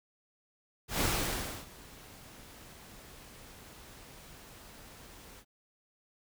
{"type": "noise with ADSR envelope", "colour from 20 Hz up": "pink", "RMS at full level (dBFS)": -29, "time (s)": [0.88, 5.45], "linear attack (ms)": 130, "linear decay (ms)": 640, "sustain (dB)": -23, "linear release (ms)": 65, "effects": []}